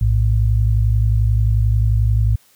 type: tone pair together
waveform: sine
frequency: 57.79 / 109.1 Hz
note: A#1 / A2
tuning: -14 / -14 cents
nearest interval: major seventh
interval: 1100 cents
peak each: -15 dBFS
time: 0.01-2.36 s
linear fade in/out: 5 ms
effects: white hiss -54 dBFS RMS until 2.55 s